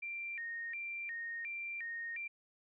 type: tone with vibrato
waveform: sine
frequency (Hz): 2093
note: C7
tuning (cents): 0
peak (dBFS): -39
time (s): 0.02-2.28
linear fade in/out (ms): 10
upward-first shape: square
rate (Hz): 1.4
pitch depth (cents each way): 210
effects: none